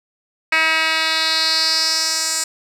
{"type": "tone with band-pass filter sweep", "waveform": "10% pulse", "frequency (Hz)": 320, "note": "D#4", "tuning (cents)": 49, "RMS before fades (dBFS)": -18, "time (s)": [0.52, 2.44], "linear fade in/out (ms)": 5, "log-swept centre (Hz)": [2500, 7200], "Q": 3.2, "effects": []}